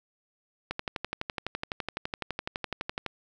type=click train; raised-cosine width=0.3 ms; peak=-15 dBFS; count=29; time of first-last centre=0.71-3.063 s; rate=11.9 Hz; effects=none